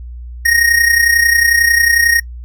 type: tone with amplitude modulation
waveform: square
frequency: 1864.7 Hz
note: A#6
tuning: in tune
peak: -7 dBFS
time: 0.45-2.2 s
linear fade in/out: 10 ms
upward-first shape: sine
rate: 31.1 Hz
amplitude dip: 65%
effects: noise-tail reverb RT60 0.1 s tail -24 dB re dry + added 60 Hz sine -26 dBFS peak until 2.44 s